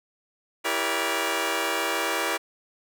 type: chord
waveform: 10% pulse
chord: E diminished seventh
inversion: none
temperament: just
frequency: 329.6 / 395.6 / 474.7 / 569.6 Hz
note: E4 / G4 / Bb4 / Db5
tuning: 0 / +16 / +31 / +47 cents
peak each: -22 dBFS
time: 0.64-2.38 s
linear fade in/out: 20 ms
effects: none